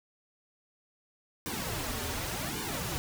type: noise with flanger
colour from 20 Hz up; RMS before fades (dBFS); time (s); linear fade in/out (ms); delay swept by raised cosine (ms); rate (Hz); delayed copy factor
pink; -35; 1.46-2.98; 0; 1.5 to 6.1; 0.88; -0.95
effects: none